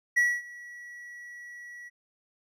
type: tone with ADSR envelope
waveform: triangle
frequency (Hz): 1934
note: B6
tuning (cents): -37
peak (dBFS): -17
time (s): 0.16-1.9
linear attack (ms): 17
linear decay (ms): 240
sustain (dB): -23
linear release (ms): 27
effects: none